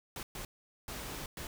pink noise bursts at uneven times, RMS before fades -42 dBFS, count 4, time 0.16-0.23 / 0.35-0.45 / 0.88-1.26 / 1.37-1.47 s, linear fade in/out 2 ms, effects none

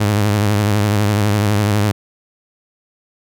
sawtooth tone with vibrato, 103.83 Hz, G#2, in tune, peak -9 dBFS, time 0-1.92 s, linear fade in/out 10 ms, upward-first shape sine, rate 12 Hz, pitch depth 66 cents each way, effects none

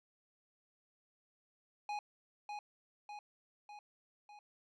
square tone with echo, 830.6 Hz, G#5, in tune, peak -38 dBFS, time 1.89-1.99 s, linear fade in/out 2 ms, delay 600 ms, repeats 4, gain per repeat -4 dB, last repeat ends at 4.39 s, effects low-pass 4000 Hz 12 dB/octave

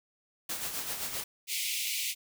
white noise with tremolo, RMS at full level -34 dBFS, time 0.49-1.24 s, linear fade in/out 5 ms, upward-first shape sine, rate 7.7 Hz, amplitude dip 50%
pink high-pass noise, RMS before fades -33 dBFS, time 1.47-2.15 s, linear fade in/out 50 ms, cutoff 2100 Hz, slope 96 dB/octave
effects none

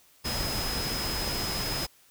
sine tone in noise, 5080 Hz, D#8, 35 cents sharp, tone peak -33 dBFS, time 0.24-1.87 s, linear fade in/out 20 ms, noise pink, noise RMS -32 dBFS, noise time 0.24-1.87 s, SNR -4 dB, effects white hiss -60 dBFS RMS until 2.1 s

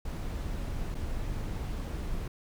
brown noise with dropouts, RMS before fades -34 dBFS, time 0.05-2.28 s, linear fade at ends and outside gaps 5 ms, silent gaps 0.946-0.95 s, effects none

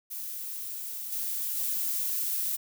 violet noise with level steps, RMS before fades -37 / -32 / -30 dBFS, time 0.1-2.57 s, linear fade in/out 20 ms, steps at 1.12 / 1.57 s, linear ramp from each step 5 ms, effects none

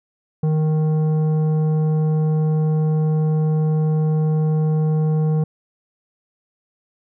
sine tone with tanh clipping, 155.4 Hz, D#3, 2 cents flat, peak -17 dBFS, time 0.43-5.44 s, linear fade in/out 5 ms, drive 10 dB, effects none

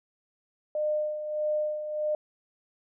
sine tone with tremolo, 606 Hz, D#5, 46 cents flat, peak -24 dBFS, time 0.75-2.15 s, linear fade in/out 2 ms, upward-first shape sine, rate 1.6 Hz, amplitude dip 60%, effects none

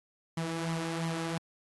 sawtooth tone with flanger, 164.81 Hz, E3, in tune, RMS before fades -34 dBFS, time 0.37-1.38 s, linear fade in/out 5 ms, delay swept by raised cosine 0.95 to 3.75 ms, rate 2.9 Hz, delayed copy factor +0.5, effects low-pass 12000 Hz 12 dB/octave + AAC 32 kbps

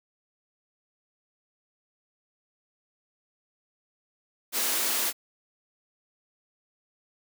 white high-pass noise, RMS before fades -27 dBFS, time 4.52-5.13 s, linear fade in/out 50 ms, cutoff 200 Hz, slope 96 dB/octave, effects none

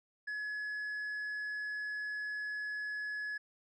sine tone with tanh clipping, 1696 Hz, G#6, 36 cents sharp, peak -37 dBFS, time 0.27-3.38 s, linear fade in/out 10 ms, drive 3 dB, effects none

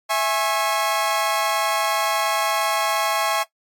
sawtooth chord, C# minor, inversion first, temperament equal with one note detuned, 659.3 / 830.6 / 1088.4 Hz, E5 / G#5 / C#6, 0 / 0 / -32 cents, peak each -20 dBFS, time 0.09-3.44 s, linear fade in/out 20 ms, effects noise-tail reverb RT60 0.1 s tail -17 dB re dry + AAC 64 kbps

